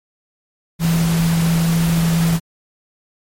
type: tone in noise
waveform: sine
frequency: 166.2 Hz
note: E3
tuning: 15 cents sharp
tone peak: -13 dBFS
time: 0.79-2.4 s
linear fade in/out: 50 ms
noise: pink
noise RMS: -25 dBFS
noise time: 0.79-2.4 s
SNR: +9 dB
effects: MP3 64 kbps